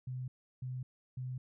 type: tone bursts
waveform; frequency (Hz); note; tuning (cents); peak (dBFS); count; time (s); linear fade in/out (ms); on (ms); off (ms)
sine; 127.5; C3; -44; -37; 3; 0.07-1.38; 5; 210; 340
effects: none